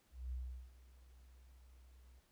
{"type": "tone with ADSR envelope", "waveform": "sine", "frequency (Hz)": 62.7, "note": "B1", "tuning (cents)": 27, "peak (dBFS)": -39, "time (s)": [0.11, 2.21], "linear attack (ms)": 210, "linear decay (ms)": 380, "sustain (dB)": -20, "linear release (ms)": 23, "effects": ["pink hiss -74 dBFS RMS until 2.31 s"]}